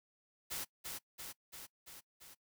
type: noise with echo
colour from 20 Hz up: white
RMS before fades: -41 dBFS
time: 0.5-0.65 s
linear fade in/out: 20 ms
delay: 340 ms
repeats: 5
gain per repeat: -3 dB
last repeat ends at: 2.35 s
effects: noise-tail reverb RT60 0.1 s tail -21 dB re dry